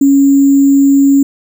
sine tone with sample-and-hold, 277.2 Hz, C#4, in tune, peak -4 dBFS, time 0.01-1.23 s, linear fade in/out 5 ms, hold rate 7350 Hz, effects none

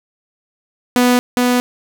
sawtooth tone pair in turn, 246.9 / 246.9 Hz, B3 / B3, 0 / 0 cents, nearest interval unison, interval 0 cents, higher neither, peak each -6 / -8 dBFS, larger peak first, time 0.96-1.19 / 1.37-1.6 s, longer neither, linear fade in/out 0 ms, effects 7-bit

